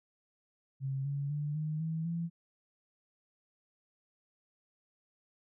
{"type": "tone with pitch steps", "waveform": "sine", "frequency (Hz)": [135.1, 141.16, 147.5, 154.12, 161.03, 168.26], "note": ["C#3", "C#3", "D3", "D#3", "E3", "E3"], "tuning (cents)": [-44, 32, 8, -16, -40, 36], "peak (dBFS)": -32, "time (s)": [0.8, 2.3], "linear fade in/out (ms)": 50, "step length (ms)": 250, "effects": []}